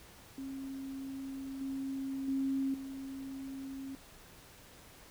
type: tone with level steps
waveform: sine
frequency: 269.7 Hz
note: C#4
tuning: 47 cents flat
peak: -39 / -35 / -30 / -40 dBFS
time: 0.38-3.95 s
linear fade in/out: 0 ms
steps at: 1.61 / 2.28 / 2.74 s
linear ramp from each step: 2 ms
effects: pink hiss -56 dBFS RMS until 5.1 s